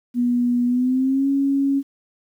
sine tone with pitch glide, 243.2 to 276.2 Hz, B3 to C#4, -26 to -6 cents, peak -16 dBFS, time 0.14-1.83 s, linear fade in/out 50 ms, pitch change +220 cents, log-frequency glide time 0.66-1.28 s, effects 9-bit

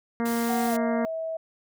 harmonic tone, 233.1 Hz, A#3, in tune, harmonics 1 / 2 / 3 / 4 / 5 / 6 / 7 / 8 / 9, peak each -25 / -31 / -35 / -37 / -39 / -41 / -42 / -43 / -44 dBFS, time 0.2-1.05 s, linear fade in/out 0 ms
white band-stop noise, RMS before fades -37 dBFS, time 0.25-0.77 s, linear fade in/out 10 ms, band 350 to 1800 Hz, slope 24 dB/octave
sine tone with pitch glide, 740 to 647.9 Hz, F#5 to E5, 0 to -30 cents, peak -28 dBFS, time 0.49-1.37 s, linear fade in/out 5 ms, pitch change -230 cents, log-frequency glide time 0.67-0.76 s
effects none

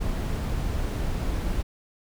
brown noise, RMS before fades -27 dBFS, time 0-1.63 s, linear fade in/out 20 ms, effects none

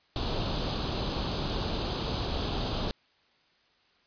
pink noise with comb filter, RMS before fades -31 dBFS, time 0.16-2.91 s, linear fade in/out 0 ms, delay 0.25 ms, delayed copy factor +0.7, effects white hiss -66 dBFS RMS until 4.06 s + resampled to 11025 Hz

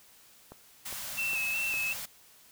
click train, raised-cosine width 1 ms, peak -31 dBFS, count 4, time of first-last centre 0.52-1.74 s, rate 2.46 Hz
white band-stop noise, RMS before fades -39 dBFS, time 0.85-2.06 s, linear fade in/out 10 ms, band 260 to 510 Hz, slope 96 dB/octave
sine tone with vibrato, 2637 Hz, E7, in tune, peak -29 dBFS, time 1.17-1.94 s, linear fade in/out 20 ms, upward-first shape square, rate 2.7 Hz, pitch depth 29 cents each way
effects white hiss -58 dBFS RMS until 2.51 s

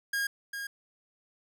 45% pulse tone with echo, 1628 Hz, G#6, 35 cents flat, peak -28 dBFS, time 0.13-0.27 s, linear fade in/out 5 ms, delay 400 ms, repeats 1, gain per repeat -7 dB, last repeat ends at 0.67 s, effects none

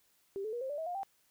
sine tone with pitch steps, 393.5 / 434.1 / 478.9 / 528.3 / 582.8 / 642.9 / 709.3 / 782.5 Hz, G4 / A4 / A#4 / C5 / D5 / E5 / F5 / G5, +7 / -23 / +47 / +17 / -13 / -43 / +27 / -3 cents, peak -35 dBFS, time 0.36-1.032 s, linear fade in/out 0 ms, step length 84 ms, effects white hiss -71 dBFS RMS until 1.3 s

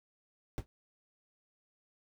brown noise with exponential decay, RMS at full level -32 dBFS, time 0.58-0.66 s, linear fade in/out 0 ms, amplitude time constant 17 ms, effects none

